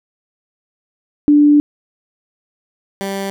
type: tone pair in turn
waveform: sine / 15% pulse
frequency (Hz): 293.7 / 196.02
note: D4 / G3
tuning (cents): 0 / 0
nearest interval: perfect fifth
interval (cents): 700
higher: first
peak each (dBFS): -6 / -14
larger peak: first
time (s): 1.28-1.6 / 3.01-3.3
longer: first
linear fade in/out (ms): 0
effects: none